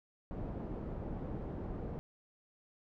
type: low-pass noise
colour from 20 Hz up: pink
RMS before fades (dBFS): -41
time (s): 0.31-1.99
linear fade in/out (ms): 0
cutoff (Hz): 550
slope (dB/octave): 12
effects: none